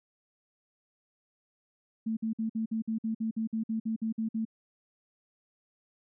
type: tone bursts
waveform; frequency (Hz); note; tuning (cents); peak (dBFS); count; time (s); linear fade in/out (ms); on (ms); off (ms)
sine; 222.5; A3; +20; -28; 15; 2.06-4.452; 10; 110; 53
effects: none